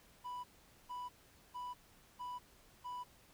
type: tone bursts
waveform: triangle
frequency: 987.8 Hz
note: B5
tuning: in tune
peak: -40 dBFS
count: 5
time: 0.24-3.04 s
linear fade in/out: 20 ms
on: 200 ms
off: 450 ms
effects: pink hiss -65 dBFS RMS until 3.33 s